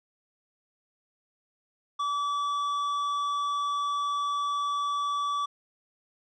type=tone with tanh clipping; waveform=triangle; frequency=1151 Hz; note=D6; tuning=35 cents flat; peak=-28 dBFS; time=1.99-5.46 s; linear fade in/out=10 ms; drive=13 dB; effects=none